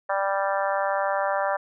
harmonic tone, 196.2 Hz, G3, 2 cents sharp, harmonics 3 / 4 / 5 / 6 / 7 / 8 / 9, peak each -26 / -28 / -30 / -32 / -33 / -34 / -35 dBFS, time 0.09-1.57 s, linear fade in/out 10 ms, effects none

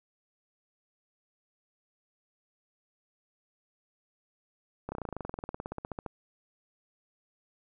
slowing click train, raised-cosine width 1 ms, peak -22 dBFS, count 25, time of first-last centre 4.89-6.062 s, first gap 30 ms, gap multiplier 1.04, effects none

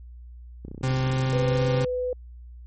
click train, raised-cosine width 3 ms, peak -24 dBFS, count 37, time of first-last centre 0.65-1.811 s, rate 31 Hz
40% pulse tone with pitch glide, 130.4 to 131.92 Hz, C3 to C3, -5 to +15 cents, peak -21 dBFS, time 0.83-1.85 s, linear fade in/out 5 ms, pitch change +20 cents, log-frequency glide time 1.02-1.69 s
sine tone, 500 Hz, B4, 21 cents sharp, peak -24 dBFS, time 1.33-2.13 s, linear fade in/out 2 ms
effects added 60 Hz sine -40 dBFS peak until 2.66 s + MP3 32 kbps

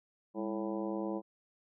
harmonic tone with a mistuned harmonic, 110 Hz, A2, in tune, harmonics 2 / 3 / 4 / 5 / 6 / 7 / 8 / 9, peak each -39 / -37 / -43 / -41 / -49 / -47 / -50 / -48 dBFS, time 0.34-1.22 s, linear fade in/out 50 ms, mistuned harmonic 2, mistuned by -130 cents, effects none

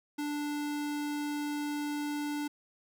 square tone, 293.7 Hz, D4, in tune, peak -33 dBFS, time 0.18-2.48 s, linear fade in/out 10 ms, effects none

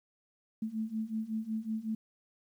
sine beating tone pair, 217 / 222.4 Hz, A3 / A3, -24 / +19 cents, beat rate 5.4 Hz, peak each -37 / -35 dBFS, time 0.62-1.95 s, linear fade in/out 5 ms, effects 11-bit

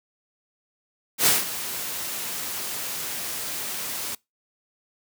white noise with ADSR envelope, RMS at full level -17 dBFS, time 1.18-4.15 s, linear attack 81 ms, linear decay 180 ms, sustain -14 dB, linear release 4 ms, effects noise-tail reverb RT60 0.2 s tail -24 dB re dry + high-pass 100 Hz 12 dB/octave

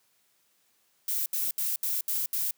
violet noise bursts, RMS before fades -29 dBFS, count 6, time 1.08-2.51 s, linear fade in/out 2 ms, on 180 ms, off 70 ms, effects white hiss -69 dBFS RMS until 2.57 s + high-pass 100 Hz 12 dB/octave

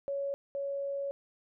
sine tone pair in turn, 558 / 558 Hz, C#5 / C#5, +11 / +11 cents, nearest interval unison, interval 0 cents, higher neither, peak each -31 / -32 dBFS, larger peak first, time 0.08-0.34 / 0.55-1.11 s, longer second, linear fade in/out 0 ms, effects none

